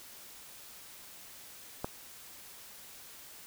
click, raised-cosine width 1 ms, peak -19 dBFS, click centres 1.845 s, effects white hiss -51 dBFS RMS until 3.46 s

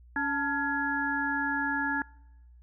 harmonic tone with a mistuned harmonic, 280 Hz, C#4, 18 cents sharp, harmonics 1 / 3 / 5 / 6, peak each -33 / -33 / -36 / -29 dBFS, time 0.16-2.02 s, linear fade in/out 2 ms, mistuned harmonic 3, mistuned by +84 cents, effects noise-tail reverb RT60 0.9 s tail -25 dB re dry + added 60 Hz sine -51 dBFS peak until 2.62 s

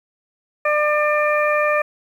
harmonic tone, 598 Hz, D5, 31 cents sharp, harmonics 1 / 2 / 3 / 4, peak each -18 / -21 / -23 / -24 dBFS, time 0.65-1.82 s, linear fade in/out 5 ms, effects 8-bit

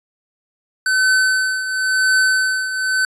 square tone with tremolo, 1522 Hz, F#6, 48 cents sharp, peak -12 dBFS, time 0.86-3.05 s, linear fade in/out 2 ms, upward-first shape triangle, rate 0.95 Hz, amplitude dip 70%, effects resampled to 24000 Hz

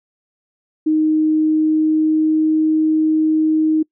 sine tone with pitch glide, 311.1 to 313.1 Hz, D#4 to D#4, 0 to +11 cents, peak -12 dBFS, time 0.86-3.83 s, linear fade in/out 10 ms, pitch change +11 cents, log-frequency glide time 1.31-2.6 s, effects noise-tail reverb RT60 0.1 s tail -25 dB re dry

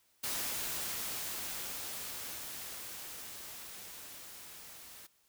white noise with level ramp, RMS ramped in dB -36 to -52 dBFS, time 0.23-5.07 s, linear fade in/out 10 ms, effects white hiss -71 dBFS RMS until 5.28 s

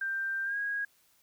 sine tone with pitch glide, 1575 to 1642.8 Hz, G6 to G#6, +8 to -19 cents, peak -30 dBFS, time 0.01-0.85 s, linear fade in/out 5 ms, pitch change +73 cents, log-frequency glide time 0.44-0.57 s, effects white hiss -67 dBFS RMS until 1.22 s

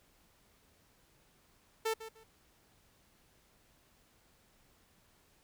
sawtooth tone with echo, 444.7 Hz, A4, 18 cents sharp, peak -27 dBFS, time 1.85-1.94 s, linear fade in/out 10 ms, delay 150 ms, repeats 2, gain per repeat -13 dB, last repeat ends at 2.24 s, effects pink hiss -68 dBFS RMS until 5.43 s

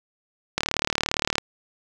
click train, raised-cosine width 0.2 ms, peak -4 dBFS, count 31, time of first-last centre 0.58-1.382 s, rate 37.4 Hz, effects none

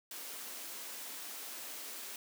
white high-pass noise, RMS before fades -45 dBFS, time 0.11-2.16 s, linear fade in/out 2 ms, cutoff 220 Hz, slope 48 dB/octave, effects none

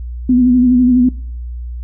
sine tone with vibrato, 249.4 Hz, B3, 17 cents sharp, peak -7 dBFS, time 0.29-1.09 s, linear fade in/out 5 ms, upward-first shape sine, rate 12 Hz, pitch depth 44 cents each way, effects noise-tail reverb RT60 0.5 s tail -21 dB re dry + added 60 Hz sine -22 dBFS peak until 1.83 s

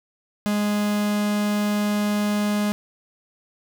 45% pulse tone, 207.7 Hz, G#3, in tune, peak -20 dBFS, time 0.46-2.72 s, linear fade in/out 0 ms, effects none

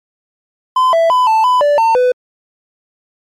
triangle tone with pitch steps, 1023 / 662 / 1004 / 883 / 1001 / 583 / 903 / 500 Hz, C6 / E5 / B5 / A5 / B5 / D5 / A5 / B4, -39 / +7 / +28 / +6 / +23 / -13 / +45 / +21 cents, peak -6 dBFS, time 0.76-2.12 s, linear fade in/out 5 ms, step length 170 ms, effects MP3 64 kbps

